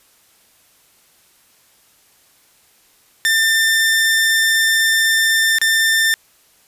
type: tone with dropouts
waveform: sawtooth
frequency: 1792 Hz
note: A6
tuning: 31 cents sharp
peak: -9 dBFS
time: 3.25-6.14 s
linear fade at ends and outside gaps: 0 ms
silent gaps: 5.585-5.615 s
effects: white hiss -54 dBFS RMS until 6.67 s + resampled to 32000 Hz